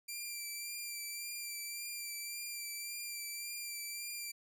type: tone with vibrato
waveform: 10% pulse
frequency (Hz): 2361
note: D7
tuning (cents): +9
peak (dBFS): -32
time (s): 0.08-4.32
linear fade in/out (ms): 10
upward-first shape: sine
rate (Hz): 1.8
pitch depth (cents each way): 26
effects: none